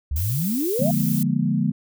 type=exponential sweep; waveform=sine; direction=up; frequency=66.1 to 711 Hz; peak=-21 dBFS; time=0.11-0.91 s; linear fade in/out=5 ms
type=noise; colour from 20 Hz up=violet; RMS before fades=-30 dBFS; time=0.16-1.23 s; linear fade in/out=2 ms
type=chord; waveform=sine; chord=Bb dominant seventh; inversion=first; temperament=equal with one note detuned; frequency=146.83 / 174.61 / 207.7 / 238.9 Hz; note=D3 / F3 / Ab3 / Bb3; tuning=0 / 0 / 0 / +43 cents; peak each=-24 dBFS; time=0.79-1.72 s; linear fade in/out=10 ms
effects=none